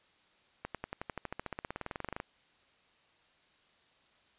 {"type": "accelerating click train", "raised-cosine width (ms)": 0.5, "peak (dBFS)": -22, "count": 26, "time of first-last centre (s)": [0.65, 2.201], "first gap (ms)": 97, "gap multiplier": 0.96, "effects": ["white hiss -67 dBFS RMS until 4.38 s", "resampled to 8000 Hz"]}